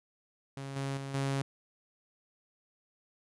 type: tone with level steps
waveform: sawtooth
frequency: 137 Hz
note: C#3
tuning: 20 cents flat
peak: -35 / -29 / -34 / -26 dBFS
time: 0.57-1.42 s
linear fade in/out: 2 ms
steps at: 0.76 / 0.97 / 1.14 s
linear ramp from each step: 5 ms
effects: resampled to 24000 Hz